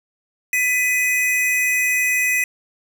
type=tone pair together; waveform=square; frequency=1993.8 / 2512 Hz; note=B6 / D#7; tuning=+16 / +16 cents; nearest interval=major third; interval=400 cents; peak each=-20 dBFS; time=0.53-2.44 s; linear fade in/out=2 ms; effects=none